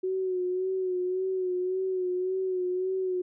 sine tone with vibrato, 370 Hz, F#4, in tune, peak -26 dBFS, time 0.03-3.22 s, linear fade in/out 10 ms, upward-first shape sine, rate 1.8 Hz, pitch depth 40 cents each way, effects none

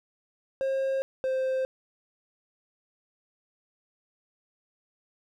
triangle tone pair in turn, 536 / 523.2 Hz, C5 / C5, +42 / 0 cents, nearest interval unison, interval 42 cents, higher first, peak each -23 dBFS, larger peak neither, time 0.61-1.02 / 1.24-1.65 s, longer neither, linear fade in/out 0 ms, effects none

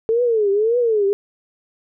sine tone with vibrato, 440 Hz, A4, in tune, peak -14 dBFS, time 0.09-1.13 s, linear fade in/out 0 ms, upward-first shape triangle, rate 1.8 Hz, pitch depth 210 cents each way, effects none

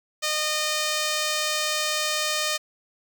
5% pulse tone, 612 Hz, D#5, 29 cents flat, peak -12 dBFS, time 0.22-2.58 s, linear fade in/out 20 ms, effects none

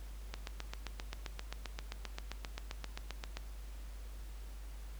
click train, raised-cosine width 0.2 ms, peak -23 dBFS, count 24, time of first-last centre 0.34-3.37 s, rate 7.59 Hz, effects added 50 Hz sine -44 dBFS peak until 4.99 s + pink hiss -59 dBFS RMS until 4.99 s

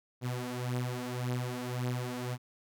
sawtooth beating tone pair, 123.47 / 125.27 Hz, B2 / B2, 0 / +25 cents, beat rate 1.8 Hz, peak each -31 / -33 dBFS, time 0.21-2.38 s, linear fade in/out 50 ms, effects none

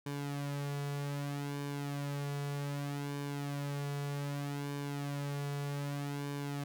sawtooth tone with flanger, 142.6 Hz, C#3, 49 cents sharp, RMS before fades -38 dBFS, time 0.06-6.64 s, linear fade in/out 5 ms, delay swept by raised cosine 1.5 to 3.3 ms, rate 0.64 Hz, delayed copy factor -0.6, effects none

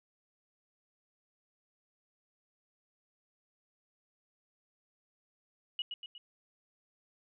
sine tone with echo, 2910 Hz, F#7, 29 cents flat, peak -32 dBFS, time 5.79-5.82 s, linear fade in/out 2 ms, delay 120 ms, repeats 3, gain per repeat -5 dB, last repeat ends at 6.18 s, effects none

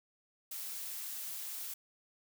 blue noise, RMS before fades -42 dBFS, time 0.51-1.74 s, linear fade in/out 5 ms, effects none

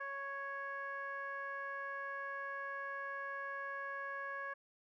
15% pulse tone with low-pass filter, 554.4 Hz, C#5, in tune, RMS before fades -43 dBFS, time 0-4.54 s, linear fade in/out 10 ms, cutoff 1500 Hz, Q 4.7, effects none

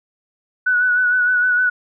sine tone with vibrato, 1480 Hz, F#6, in tune, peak -13 dBFS, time 0.66-1.7 s, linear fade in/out 10 ms, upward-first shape sine, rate 6.5 Hz, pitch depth 31 cents each way, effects none

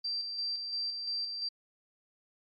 sine tone with tremolo, 4699 Hz, D8, in tune, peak -31 dBFS, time 0.04-1.49 s, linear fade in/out 10 ms, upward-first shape square, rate 2.9 Hz, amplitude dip 40%, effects MP3 32 kbps

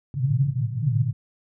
white band-pass noise, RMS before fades -23 dBFS, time 0.14-1.13 s, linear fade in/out 2 ms, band 110 to 150 Hz, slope 96 dB/octave, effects none

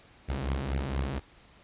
sawtooth beating tone pair, 65.2 / 69.4 Hz, C2 / C#2, -5 / +3 cents, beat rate 4.2 Hz, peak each -28 dBFS, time 0.28-1.2 s, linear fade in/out 20 ms, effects pink hiss -57 dBFS RMS until 1.63 s + resampled to 8000 Hz

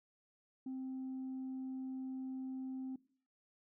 sine tone, 261.6 Hz, C4, in tune, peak -38 dBFS, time 0.66-2.96 s, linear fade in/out 5 ms, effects noise-tail reverb RT60 0.5 s tail -21 dB re dry + tanh soft clip ceiling -38 dBFS

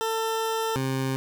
20% pulse tone pair in turn, 447.1 / 132.92 Hz, A4 / C3, +28 / +28 cents, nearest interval octave + major sixth, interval 2100 cents, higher first, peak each -20 dBFS, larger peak neither, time 0.01-0.76 / 0.76-1.16 s, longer first, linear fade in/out 0 ms, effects none

